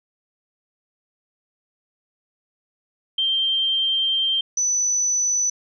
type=tone pair in turn; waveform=sine; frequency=3155 / 5983 Hz; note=G7 / F#8; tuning=+10 / +18 cents; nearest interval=major seventh; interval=1108 cents; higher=second; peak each=-18 dBFS; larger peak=neither; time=3.18-4.41 / 4.57-5.5 s; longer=first; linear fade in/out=5 ms; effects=none